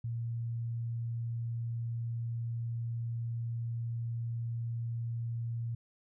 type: tone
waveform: sine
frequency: 116.54 Hz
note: A#2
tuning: in tune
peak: -33 dBFS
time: 0.04-5.75 s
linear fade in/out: 5 ms
effects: none